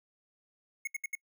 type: tone bursts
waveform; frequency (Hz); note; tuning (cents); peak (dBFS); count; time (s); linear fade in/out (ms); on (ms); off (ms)
square; 2178; C#7; -31; -33; 4; 0.85-1.153; 5; 24; 69
effects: noise-tail reverb RT60 0.1 s tail -26 dB re dry